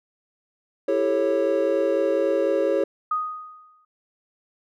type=chord; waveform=triangle; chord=A dominant seventh; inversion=second; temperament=just; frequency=330 / 396 / 440 / 550 Hz; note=E4 / G4 / A4 / C#5; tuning=+2 / +18 / 0 / -14 cents; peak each=-25 / -23 / -25 / -20 dBFS; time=0.88-2.84 s; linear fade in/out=5 ms
type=tone with exponential decay; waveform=sine; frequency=1244.5 Hz; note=D#6; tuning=in tune; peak=-19 dBFS; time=3.11-3.85 s; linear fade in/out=5 ms; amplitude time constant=160 ms
effects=none